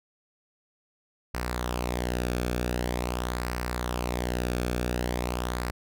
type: tone with flanger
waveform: sawtooth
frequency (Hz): 60.9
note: B1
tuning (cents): -24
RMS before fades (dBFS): -30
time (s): 1.34-5.71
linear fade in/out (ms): 5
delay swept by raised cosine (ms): 0.29 to 1.02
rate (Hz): 0.45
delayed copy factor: -0.55
effects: none